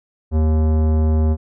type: tone with tanh clipping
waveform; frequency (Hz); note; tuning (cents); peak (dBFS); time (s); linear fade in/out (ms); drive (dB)
sine; 78.2; D#2; +9; -15; 0.31-1.37; 50; 17
effects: none